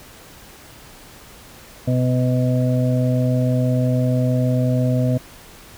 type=harmonic tone; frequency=126.1 Hz; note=B2; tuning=36 cents sharp; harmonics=1 / 2 / 4 / 5; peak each=-17 / -21 / -27 / -26 dBFS; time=1.87-5.18 s; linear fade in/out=10 ms; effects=pink hiss -43 dBFS RMS until 5.77 s